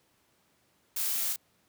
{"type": "noise with echo", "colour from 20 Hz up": "blue", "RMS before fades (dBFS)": -32, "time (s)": [0.96, 1.33], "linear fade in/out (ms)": 5, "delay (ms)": 32, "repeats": 1, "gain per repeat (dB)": -3, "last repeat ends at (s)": 1.362, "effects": ["pink hiss -69 dBFS RMS until 1.68 s", "high-pass 100 Hz 12 dB/octave"]}